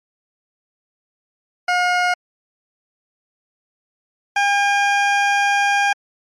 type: tone pair in turn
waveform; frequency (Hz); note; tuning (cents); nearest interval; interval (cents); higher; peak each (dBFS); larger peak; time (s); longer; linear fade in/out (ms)
20% pulse; 717 / 806.5; F5 / G5; +45 / +49; major second; 204; second; -10 / -9; second; 1.68-2.14 / 4.36-5.93; second; 5
effects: low-pass 5000 Hz 12 dB/octave + MP3 64 kbps